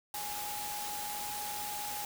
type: tone in noise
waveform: sine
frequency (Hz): 830.6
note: G#5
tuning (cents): 0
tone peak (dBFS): -40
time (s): 0.14-2.05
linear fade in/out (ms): 2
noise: white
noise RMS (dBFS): -40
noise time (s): 0.14-2.05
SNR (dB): -3
effects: none